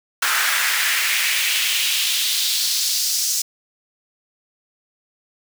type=noise with high-pass filter sweep; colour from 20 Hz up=pink; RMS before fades=-20 dBFS; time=0.22-3.42 s; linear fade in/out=5 ms; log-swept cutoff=1400 to 5800 Hz; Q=2.2; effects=none